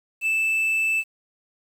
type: tone with quantisation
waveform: triangle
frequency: 2637 Hz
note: E7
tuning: in tune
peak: -18 dBFS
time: 0.21-1.04 s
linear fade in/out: 50 ms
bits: 8
effects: none